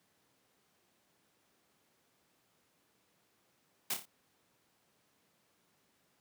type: noise with echo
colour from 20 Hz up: white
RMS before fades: -34 dBFS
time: 3.9-3.94 s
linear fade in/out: 5 ms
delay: 29 ms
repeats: 4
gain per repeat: -6 dB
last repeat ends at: 4.056 s
effects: pink hiss -73 dBFS RMS until 6.2 s + high-pass 150 Hz 12 dB/octave